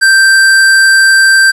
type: tone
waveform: square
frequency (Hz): 1568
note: G6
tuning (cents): 0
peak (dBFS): -4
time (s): 0.01-1.52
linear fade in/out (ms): 20
effects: resampled to 24000 Hz + 7-bit